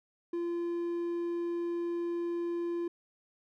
triangle tone, 343.5 Hz, F4, 29 cents flat, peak -29 dBFS, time 0.33-2.88 s, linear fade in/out 5 ms, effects none

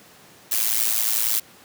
blue noise with amplitude modulation, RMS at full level -18 dBFS, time 0.51-1.4 s, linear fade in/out 10 ms, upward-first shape sine, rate 111 Hz, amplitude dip 85%, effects pink hiss -49 dBFS RMS until 1.64 s + high-pass 150 Hz 12 dB/octave

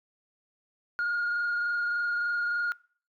sine tone with frequency modulation, 1425 Hz, F6, 34 cents sharp, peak -24 dBFS, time 0.99-2.72 s, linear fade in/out 0 ms, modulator 23.4 Hz, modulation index 0.71, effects noise-tail reverb RT60 0.5 s tail -26 dB re dry + tanh soft clip ceiling -24 dBFS

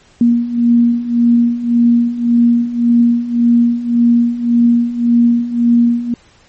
sine beating tone pair, 235.6 / 237.4 Hz, A#3 / A#3, +19 / +32 cents, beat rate 1.8 Hz, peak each -14 / -10 dBFS, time 0.21-6.14 s, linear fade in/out 2 ms, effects pink hiss -48 dBFS RMS until 6.48 s + MP3 32 kbps

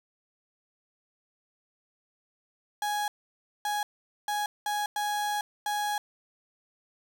35% pulse tone bursts at uneven times, 831 Hz, G#5, 1 cent sharp, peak -26 dBFS, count 6, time 2.82-3.08 / 3.65-3.83 / 4.28-4.46 / 4.66-4.86 / 4.96-5.41 / 5.66-5.98 s, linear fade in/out 2 ms, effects 11-bit

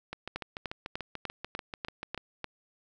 two click trains, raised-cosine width 0.3 ms, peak -18 / -21 dBFS, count 8 / 15, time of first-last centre 0.36-2.443 / 0.13-2.177 s, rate 3.36 / 6.84 Hz, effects none

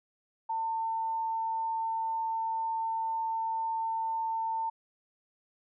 sine tone, 899 Hz, A5, 37 cents sharp, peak -29 dBFS, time 0.49-4.7 s, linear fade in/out 10 ms, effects none

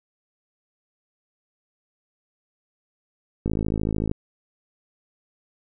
click train, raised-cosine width 3 ms, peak -12 dBFS, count 36, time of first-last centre 3.46-4.114 s, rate 53.5 Hz, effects none

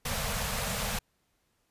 pink band-stop noise, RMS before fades -32 dBFS, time 0.05-0.99 s, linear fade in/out 5 ms, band 230 to 440 Hz, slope 96 dB/octave, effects pink hiss -74 dBFS RMS until 1.7 s + resampled to 32000 Hz

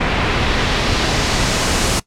pink noise with low-pass filter sweep, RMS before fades -17 dBFS, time 0-2 s, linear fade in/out 10 ms, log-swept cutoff 2600 to 8700 Hz, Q 1.1, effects noise-tail reverb RT60 0.1 s tail -19 dB re dry

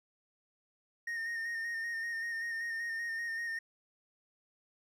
triangle tone with vibrato, 1841 Hz, A#6, 22 cents flat, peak -33 dBFS, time 1.07-3.59 s, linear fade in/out 5 ms, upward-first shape square, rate 5.2 Hz, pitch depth 24 cents each way, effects none

